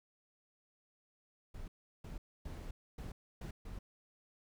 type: noise bursts at uneven times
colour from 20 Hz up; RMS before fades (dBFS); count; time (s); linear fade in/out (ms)
brown; -45; 6; 1.54-1.68 / 2.04-2.18 / 2.45-2.71 / 2.98-3.12 / 3.41-3.51 / 3.65-3.79; 5
effects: none